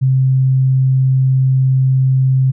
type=tone; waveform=sine; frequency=131.6 Hz; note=C3; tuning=10 cents sharp; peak=-9 dBFS; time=0.01-2.52 s; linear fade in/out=20 ms; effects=none